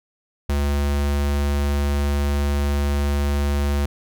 square tone, 71.5 Hz, D2, 46 cents flat, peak -19 dBFS, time 0.49-3.86 s, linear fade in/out 5 ms, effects none

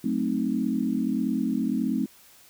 sine chord, F# diminished seventh, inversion none, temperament equal, 185 / 220 / 261.6 / 311.1 Hz, F#3 / A3 / C4 / Eb4, 0 / 0 / 0 / 0 cents, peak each -32 / -27 / -27 / -31 dBFS, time 0.04-2.06 s, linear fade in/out 5 ms, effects white hiss -54 dBFS RMS until 2.49 s

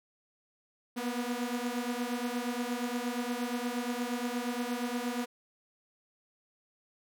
sawtooth beating tone pair, 238.8 / 247.3 Hz, A#3 / B3, +42 / +3 cents, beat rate 8.5 Hz, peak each -31 dBFS, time 0.96-5.26 s, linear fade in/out 20 ms, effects none

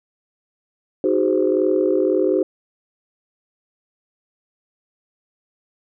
sine chord, Ab dominant seventh, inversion second, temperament just, 311.5 / 373.8 / 415.3 / 519.1 Hz, Eb4 / Gb4 / Ab4 / C5, +2 / +18 / 0 / -14 cents, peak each -21 / -18 / -22 / -21 dBFS, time 1.04-2.43 s, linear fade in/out 2 ms, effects tanh soft clip ceiling -5 dBFS

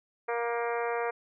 harmonic tone with a mistuned harmonic, 235.5 Hz, A#3, 18 cents sharp, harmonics 2 / 3 / 4 / 5 / 6 / 7 / 8 / 9 / 10, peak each -31 / -35 / -37 / -39 / -41 / -42 / -43 / -44 / -45 dBFS, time 0.28-1.11 s, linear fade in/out 10 ms, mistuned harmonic 7, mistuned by -25 cents, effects none

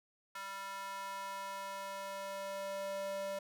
square tone with high-pass filter sweep, 196 Hz, G3, in tune, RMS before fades -42 dBFS, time 0.35-3.39 s, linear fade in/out 5 ms, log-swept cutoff 1200 to 530 Hz, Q 2.8, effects none

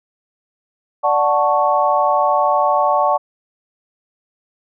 sine chord, D major seventh, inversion none, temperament equal, 587.3 / 740 / 880 / 1108.7 Hz, D5 / F#5 / A5 / C#6, 0 / 0 / 0 / 0 cents, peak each -18 dBFS, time 1.03-3.18 s, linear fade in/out 20 ms, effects none

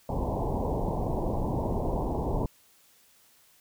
pink low-pass noise, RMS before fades -29 dBFS, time 0.09-2.46 s, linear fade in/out 2 ms, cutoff 1000 Hz, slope 96 dB/octave, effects white hiss -61 dBFS RMS until 3.6 s

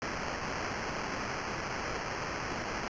white noise with sample-and-hold, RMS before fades -36 dBFS, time 0.02-2.88 s, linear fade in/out 0 ms, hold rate 3675 Hz, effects resampled to 16000 Hz

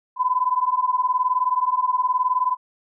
sine beating tone pair, 998 / 1017 Hz, B5 / C6, +18 / -50 cents, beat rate 19 Hz, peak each -21 dBFS, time 0.16-2.57 s, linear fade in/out 50 ms, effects none

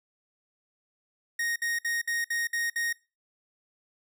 45% pulse tone bursts, 1864.7 Hz, A#6, in tune, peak -27 dBFS, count 7, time 1.39-2.928 s, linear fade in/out 5 ms, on 170 ms, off 58 ms, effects noise-tail reverb RT60 0.3 s tail -23 dB re dry

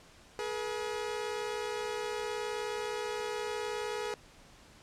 sawtooth tone pair together, 421.9 / 481.1 Hz, G#4 / B4, +27 / -45 cents, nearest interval major second, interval 228 cents, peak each -32 / -34 dBFS, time 0.39-4.14 s, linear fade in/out 0 ms, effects pink hiss -57 dBFS RMS until 4.82 s + low-pass 8000 Hz 12 dB/octave

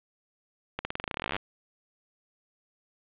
accelerating click train, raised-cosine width 0.3 ms, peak -14 dBFS, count 22, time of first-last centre 0.79-1.365 s, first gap 60 ms, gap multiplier 0.91, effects resampled to 8000 Hz + 8-bit

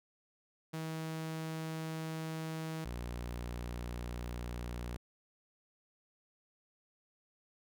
sawtooth tone pair in turn, 160 / 59.93 Hz, D#3 / A#1, +49 / +49 cents, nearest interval octave + perfect fourth, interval 1700 cents, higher first, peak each -34 / -35 dBFS, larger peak first, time 0.73-2.85 / 2.85-4.97 s, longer neither, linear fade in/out 10 ms, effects none

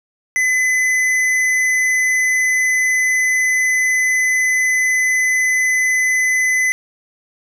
sine tone with hard clipping, 2019 Hz, B6, 38 cents sharp, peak -15 dBFS, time 0.36-6.72 s, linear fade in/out 0 ms, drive 10 dB, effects none

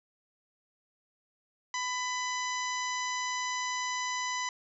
harmonic tone with a mistuned harmonic, 999 Hz, B5, 20 cents sharp, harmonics 1 / 2 / 3 / 4 / 5 / 6 / 7, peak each -34 / -36 / -43 / -43 / -45 / -40 / -45 dBFS, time 1.74-4.49 s, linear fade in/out 2 ms, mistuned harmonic 7, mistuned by +37 cents, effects none

